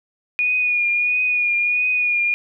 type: tone with vibrato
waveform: sine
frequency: 2452 Hz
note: D#7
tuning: 26 cents flat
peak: -16 dBFS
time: 0.39-2.34 s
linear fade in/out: 0 ms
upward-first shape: triangle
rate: 1.5 Hz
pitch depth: 36 cents each way
effects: none